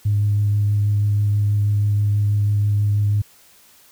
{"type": "tone with vibrato", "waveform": "sine", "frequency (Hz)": 103.2, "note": "G#2", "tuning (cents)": -10, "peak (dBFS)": -14, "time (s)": [0.05, 3.22], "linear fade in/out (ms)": 10, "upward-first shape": "triangle", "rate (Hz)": 6.2, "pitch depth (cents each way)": 14, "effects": ["tanh soft clip ceiling -10 dBFS", "white hiss -51 dBFS RMS until 3.91 s"]}